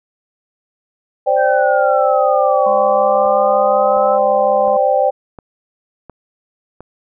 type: chord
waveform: sine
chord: C suspended second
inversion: none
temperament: just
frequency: 523.3 / 588.7 / 784.9 Hz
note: C5 / D5 / G5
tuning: 0 / +4 / +2 cents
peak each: -15 dBFS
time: 1.26-5.11 s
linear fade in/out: 20 ms
type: exponential two-way sweep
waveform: sine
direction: down then up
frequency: 1579 to 1117 to 1316 Hz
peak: -20 dBFS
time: 1.36-4.19 s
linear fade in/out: 50 ms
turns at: 2.68 s
type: harmonic tone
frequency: 207.7 Hz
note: G#3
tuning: in tune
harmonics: 1 / 3 / 5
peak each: -30 / -35 / -23 dBFS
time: 2.66-4.77 s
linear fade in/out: 5 ms
type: click train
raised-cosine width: 1 ms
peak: -20 dBFS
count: 6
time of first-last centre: 3.26-6.806 s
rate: 1.41 Hz
effects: none